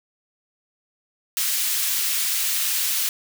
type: high-pass noise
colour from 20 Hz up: white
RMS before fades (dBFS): -23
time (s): 1.37-3.09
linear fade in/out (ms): 0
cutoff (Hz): 2000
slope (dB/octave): 12
effects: none